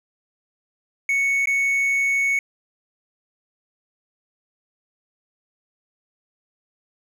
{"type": "tone with dropouts", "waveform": "triangle", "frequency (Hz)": 2217, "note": "C#7", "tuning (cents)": 0, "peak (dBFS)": -16, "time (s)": [1.09, 2.39], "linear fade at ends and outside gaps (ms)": 2, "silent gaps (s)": [1.457, 1.472], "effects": []}